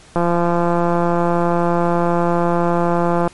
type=click train; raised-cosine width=1 ms; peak=-4 dBFS; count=537; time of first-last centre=0.16-3.276 s; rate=172 Hz; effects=pink hiss -45 dBFS RMS until 3.33 s + MP3 48 kbps